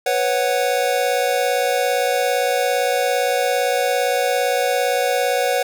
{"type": "chord", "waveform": "square", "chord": "B suspended second", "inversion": "none", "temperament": "equal with one note detuned", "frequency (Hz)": [493.9, 551.5, 740], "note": ["B4", "C#5", "F#5"], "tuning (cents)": [0, -9, 0], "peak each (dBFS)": -22, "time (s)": [0.06, 5.63], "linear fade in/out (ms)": 5, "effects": []}